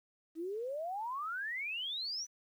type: exponential sweep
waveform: sine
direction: up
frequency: 311.1 to 6080 Hz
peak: -36 dBFS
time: 0.35-2.27 s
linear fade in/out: 50 ms
effects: 11-bit